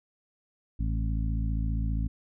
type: harmonic tone with a mistuned harmonic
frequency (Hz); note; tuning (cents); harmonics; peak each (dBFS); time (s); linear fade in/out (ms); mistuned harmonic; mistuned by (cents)
55; A1; 0; 1 / 2 / 3 / 4 / 5; -27 / -33 / -37 / -39 / -41; 0.79-2.08; 10; 5; -16
effects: none